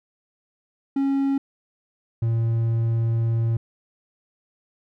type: tone pair in turn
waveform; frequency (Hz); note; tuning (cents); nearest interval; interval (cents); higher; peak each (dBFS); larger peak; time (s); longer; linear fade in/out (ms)
triangle; 274.4 / 114.61; C#4 / A#2; -17 / -29; octave + minor third; 1512; first; -17; neither; 0.96-1.38 / 2.22-3.57; second; 5
effects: none